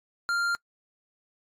sine tone with tanh clipping, 1394 Hz, F6, 4 cents flat, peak -26 dBFS, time 0.29-0.55 s, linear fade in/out 0 ms, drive 12 dB, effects noise-tail reverb RT60 0.1 s tail -25 dB re dry + AAC 64 kbps

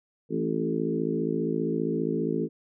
harmonic tone with a mistuned harmonic, 55 Hz, A1, in tune, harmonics 3 / 4 / 5 / 6 / 7 / 8, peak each -32 / -32 / -32 / -32 / -32 / -32 dBFS, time 0.29-2.49 s, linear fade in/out 50 ms, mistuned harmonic 5, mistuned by -25 cents, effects none

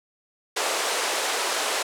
pink band-pass noise, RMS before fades -26 dBFS, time 0.56-1.83 s, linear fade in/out 10 ms, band 440 to 10000 Hz, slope 24 dB/octave, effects none

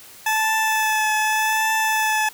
20% pulse tone with vibrato, 870 Hz, A5, 20 cents flat, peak -13 dBFS, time 0.26-2.29 s, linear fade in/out 5 ms, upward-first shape triangle, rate 0.85 Hz, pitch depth 22 cents each way, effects white hiss -44 dBFS RMS until 2.33 s

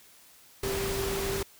sine tone in noise, 392 Hz, G4, in tune, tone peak -31 dBFS, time 0.63-1.43 s, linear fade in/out 5 ms, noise pink, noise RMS -33 dBFS, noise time 0.63-1.43 s, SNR -1 dB, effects white hiss -56 dBFS RMS until 1.59 s

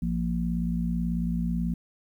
harmonic tone, 58.27 Hz, A#1, in tune, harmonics 1 / 3 / 4, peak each -31 / -27 / -31 dBFS, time 0.02-1.74 s, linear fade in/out 5 ms, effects 10-bit

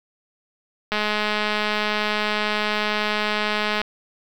click train, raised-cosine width 0.3 ms, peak -7 dBFS, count 612, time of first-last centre 0.92-3.816 s, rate 211 Hz, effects 7-bit

